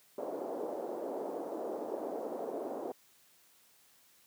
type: band-pass noise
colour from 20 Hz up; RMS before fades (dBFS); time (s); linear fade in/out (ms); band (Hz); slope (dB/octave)
white; -39; 0.18-2.92; 2; 300 to 640; 24
effects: white hiss -65 dBFS RMS until 4.26 s + high-pass 100 Hz 12 dB/octave